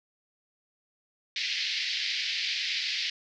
white band-pass noise, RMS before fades -31 dBFS, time 1.36-3.1 s, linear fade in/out 2 ms, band 1900 to 5000 Hz, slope 48 dB/octave, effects none

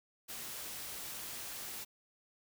white noise, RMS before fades -44 dBFS, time 0.28-1.85 s, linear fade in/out 20 ms, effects none

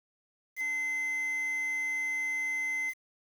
triangle tone with quantisation, 2058 Hz, C7, 29 cents flat, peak -28 dBFS, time 0.56-2.94 s, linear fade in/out 50 ms, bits 8, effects none

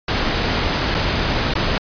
pink noise with dropouts, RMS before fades -19 dBFS, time 0.08-1.78 s, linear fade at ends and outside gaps 2 ms, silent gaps 0.944-0.948 / 1.538-1.553 s, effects resampled to 11025 Hz

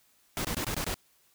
pink noise bursts, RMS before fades -32 dBFS, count 6, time 0.37-0.942 s, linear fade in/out 0 ms, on 77 ms, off 22 ms, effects white hiss -66 dBFS RMS until 1.34 s

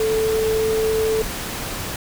sine tone in noise, 440 Hz, A4, in tune, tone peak -17 dBFS, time 0-1.22 s, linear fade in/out 2 ms, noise pink, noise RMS -28 dBFS, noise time 0-1.96 s, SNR +8 dB, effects none

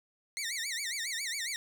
15% pulse tone with vibrato, 2034 Hz, C7, 50 cents flat, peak -27 dBFS, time 0.37-1.56 s, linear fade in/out 0 ms, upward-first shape sine, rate 7.3 Hz, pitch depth 220 cents each way, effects none

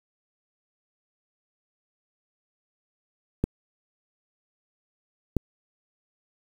clicks, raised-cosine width 3 ms, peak -9 dBFS, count 2, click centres 3.44 / 5.367 s, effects 7-bit

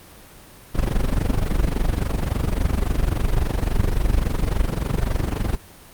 brown noise with amplitude modulation, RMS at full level -17 dBFS, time 0.74-5.57 s, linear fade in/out 20 ms, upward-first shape sine, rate 23.6 Hz, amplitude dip 80%, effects pink hiss -45 dBFS RMS until 5.93 s + Opus 32 kbps

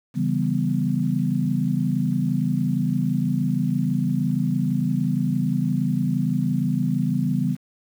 sine chord, C# half-diminished seventh, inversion none, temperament equal, 138.59 / 164.81 / 196 / 246.9 Hz, C#3 / E3 / G3 / B3, 0 / 0 / 0 / 0 cents, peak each -25 dBFS, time 0.14-7.57 s, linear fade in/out 50 ms, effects 8-bit

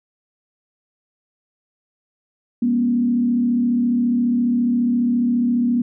sine tone with frequency modulation, 241 Hz, B3, 42 cents flat, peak -15 dBFS, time 2.62-5.82 s, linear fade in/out 5 ms, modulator 34.6 Hz, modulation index 0.55, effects none

